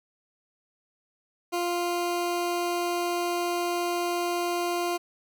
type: tone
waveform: 20% pulse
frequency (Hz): 349.2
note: F4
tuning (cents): 0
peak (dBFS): -21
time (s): 1.52-4.98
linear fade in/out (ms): 20
effects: none